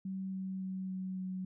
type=tone with pitch steps; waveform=sine; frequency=190.6 / 189.5 / 188.41 / 187.33 / 186.25 Hz; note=G3 / F#3 / F#3 / F#3 / F#3; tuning=-48 / +42 / +32 / +22 / +12 cents; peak=-36 dBFS; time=0.05-1.45 s; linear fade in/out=5 ms; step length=280 ms; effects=none